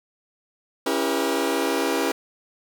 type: chord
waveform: sawtooth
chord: C# diminished seventh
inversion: none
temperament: just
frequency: 277.2 / 332.6 / 399.1 / 479 Hz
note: C#4 / E4 / G4 / Bb4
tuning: 0 / +16 / +31 / +47 cents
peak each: -23 dBFS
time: 0.86-2.12 s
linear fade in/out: 5 ms
effects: none